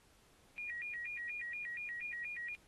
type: tone with vibrato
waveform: sine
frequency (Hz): 2149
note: C7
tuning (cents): +46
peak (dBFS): -40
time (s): 0.58-2.55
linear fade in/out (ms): 0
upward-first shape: square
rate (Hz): 4.2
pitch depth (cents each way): 210
effects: pink hiss -68 dBFS RMS until 2.67 s + AAC 32 kbps